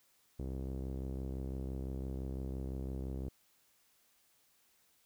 sawtooth tone with low-pass filter, 65.9 Hz, C2, 13 cents sharp, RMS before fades -40 dBFS, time 0.39-3.29 s, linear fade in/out 5 ms, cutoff 410 Hz, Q 1.4, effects white hiss -71 dBFS RMS until 5.05 s

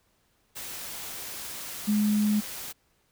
sine tone in noise, 209.9 Hz, G#3, 19 cents sharp, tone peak -21 dBFS, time 1.87-2.41 s, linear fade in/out 20 ms, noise white, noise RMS -38 dBFS, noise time 0.55-2.73 s, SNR +14 dB, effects pink hiss -69 dBFS RMS until 3.11 s

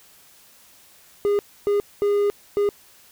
triangle tone bursts at uneven times, 408.3 Hz, G#4, 29 cents flat, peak -15 dBFS, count 4, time 1.25-1.39 / 1.67-1.8 / 2.02-2.3 / 2.57-2.69 s, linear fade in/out 0 ms, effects white hiss -52 dBFS RMS until 3.11 s

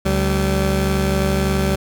20% pulse tone pair together, 71.9 / 192.3 Hz, D2 / G3, -36 / -33 cents, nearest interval octave + perfect fourth, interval 1703 cents, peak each -14 dBFS, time 0.05-1.76 s, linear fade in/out 10 ms, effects none

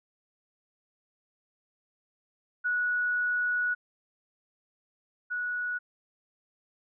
sine tone pair in turn, 1466 / 1466 Hz, F#6 / F#6, -16 / -16 cents, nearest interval unison, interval 0 cents, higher neither, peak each -25 / -29 dBFS, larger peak first, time 2.64-3.75 / 5.3-5.79 s, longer first, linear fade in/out 20 ms, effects none

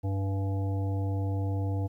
harmonic tone with a mistuned harmonic, 97.8 Hz, G2, 4 cents flat, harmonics 1 / 3 / 5 / 7 / 9, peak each -27 / -37 / -41 / -44 / -46 dBFS, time 0.03-1.88 s, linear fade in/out 20 ms, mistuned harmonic 9, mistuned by -71 cents, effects 11-bit

